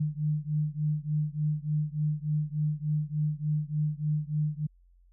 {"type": "beating tone pair", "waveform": "sine", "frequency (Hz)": [149.8, 153.2], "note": ["D3", "D#3"], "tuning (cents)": [35, -27], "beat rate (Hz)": 3.4, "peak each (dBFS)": [-29, -30], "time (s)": [0, 4.67], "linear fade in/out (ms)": 10, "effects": ["added 44 Hz sine -57 dBFS peak until 5.12 s"]}